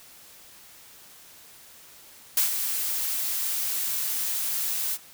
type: noise with ADSR envelope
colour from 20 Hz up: blue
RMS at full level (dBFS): -20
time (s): 2.37-4.98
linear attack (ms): 4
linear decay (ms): 120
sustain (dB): -8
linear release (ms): 44
effects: white hiss -50 dBFS RMS until 5.13 s